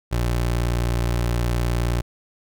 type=tone; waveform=25% pulse; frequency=59.2 Hz; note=A#1; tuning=27 cents sharp; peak=-16 dBFS; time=0.11-2.02 s; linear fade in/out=20 ms; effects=none